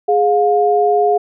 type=tone pair together; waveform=sine; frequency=415.5 / 710.7 Hz; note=G#4 / F5; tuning=+1 / +30 cents; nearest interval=major sixth; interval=929 cents; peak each=-13 dBFS; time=0.08-1.18 s; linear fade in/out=10 ms; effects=none